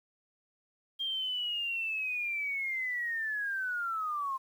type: linear sweep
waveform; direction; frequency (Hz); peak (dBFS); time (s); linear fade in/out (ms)
sine; down; 3213 to 1046.5; -31; 0.99-4.38; 20
effects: 10-bit